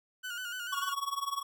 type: tone with vibrato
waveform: 30% pulse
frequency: 1462 Hz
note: F#6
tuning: 21 cents flat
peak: -34 dBFS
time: 0.23-0.94 s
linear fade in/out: 20 ms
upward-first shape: square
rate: 6.8 Hz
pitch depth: 48 cents each way
type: tone with tremolo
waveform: square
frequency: 1116 Hz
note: C#6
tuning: 11 cents sharp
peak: -29 dBFS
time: 0.72-1.43 s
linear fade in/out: 10 ms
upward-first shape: triangle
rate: 20 Hz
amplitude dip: 95%
effects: none